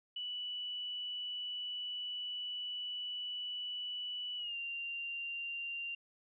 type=tone with pitch glide; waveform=sine; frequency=2960 to 2778 Hz; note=F#7 to F7; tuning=0 to -10 cents; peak=-38 dBFS; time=0.16-5.95 s; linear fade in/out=5 ms; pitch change=-110 cents; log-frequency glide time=4.37-4.56 s; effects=none